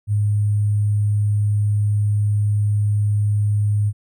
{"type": "tone with sample-and-hold", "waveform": "sine", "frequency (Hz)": 103.8, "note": "G#2", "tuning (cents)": 0, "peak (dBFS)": -15, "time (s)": [0.07, 3.93], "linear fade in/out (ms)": 50, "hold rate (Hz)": 8820, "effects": []}